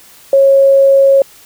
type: tone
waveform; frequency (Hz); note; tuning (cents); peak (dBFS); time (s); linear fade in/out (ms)
sine; 547; C#5; -23; -4; 0.33-1.22; 2
effects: white hiss -41 dBFS RMS until 1.45 s